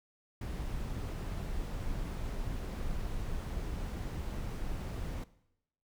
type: noise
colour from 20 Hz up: brown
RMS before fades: -37 dBFS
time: 0.41-5.24 s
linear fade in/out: 5 ms
effects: noise-tail reverb RT60 0.8 s tail -18 dB re dry